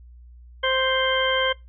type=harmonic tone; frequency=524 Hz; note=C5; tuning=2 cents sharp; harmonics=1 / 2 / 3 / 4 / 6; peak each=-24 / -27 / -26 / -28 / -25 dBFS; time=0.63-1.53 s; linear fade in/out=10 ms; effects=noise-tail reverb RT60 0.2 s tail -21 dB re dry + added 60 Hz sine -43 dBFS peak until 1.68 s